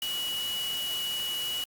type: tone in noise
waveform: sine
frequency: 2928 Hz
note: F#7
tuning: 19 cents flat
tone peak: -30 dBFS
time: 0.02-1.64 s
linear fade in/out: 2 ms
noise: white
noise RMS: -38 dBFS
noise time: 0.02-1.64 s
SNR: +5 dB
effects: Opus 48 kbps

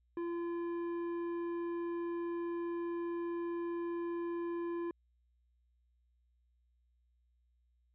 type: tone with tanh clipping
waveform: triangle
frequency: 341.9 Hz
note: F4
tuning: 37 cents flat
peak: -37 dBFS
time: 0.17-4.91 s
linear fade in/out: 2 ms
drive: 14 dB
effects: added 60 Hz sine -70 dBFS peak until 7.94 s

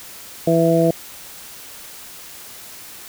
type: harmonic tone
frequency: 165.7 Hz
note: E3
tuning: 9 cents sharp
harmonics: 1 / 2 / 3 / 4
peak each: -18 / -18 / -18 / -18 dBFS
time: 0.47-0.91 s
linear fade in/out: 5 ms
effects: white hiss -38 dBFS RMS until 3.08 s

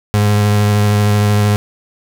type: tone with vibrato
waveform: 35% pulse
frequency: 103.83 Hz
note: G#2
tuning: in tune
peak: -8 dBFS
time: 0.14-1.56 s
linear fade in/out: 0 ms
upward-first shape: sine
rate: 13 Hz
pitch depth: 14 cents each way
effects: none

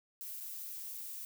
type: noise with dropouts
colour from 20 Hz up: violet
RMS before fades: -44 dBFS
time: 0.21-1.25 s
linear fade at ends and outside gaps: 0 ms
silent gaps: 0.403-0.407 s
effects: none

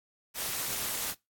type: noise with amplitude modulation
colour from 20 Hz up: white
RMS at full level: -30 dBFS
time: 0.34-1.15 s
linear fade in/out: 50 ms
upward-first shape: sine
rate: 284 Hz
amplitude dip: 85%
effects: noise-tail reverb RT60 0.2 s tail -22 dB re dry + AAC 64 kbps

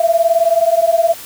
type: beating tone pair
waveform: sine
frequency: 660 / 679 Hz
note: E5 / F5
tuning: +2 / -49 cents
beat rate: 19 Hz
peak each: -13 / -13 dBFS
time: 0-1.14 s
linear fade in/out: 5 ms
effects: white hiss -33 dBFS RMS until 1.25 s

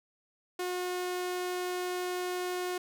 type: tone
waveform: sawtooth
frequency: 361.2 Hz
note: F#4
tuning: 42 cents flat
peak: -28 dBFS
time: 0.59-2.78 s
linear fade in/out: 5 ms
effects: none

